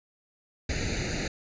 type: noise with comb filter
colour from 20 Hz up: pink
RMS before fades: -30 dBFS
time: 0.69-1.28 s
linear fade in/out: 5 ms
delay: 0.46 ms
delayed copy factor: +0.95
effects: resampled to 16000 Hz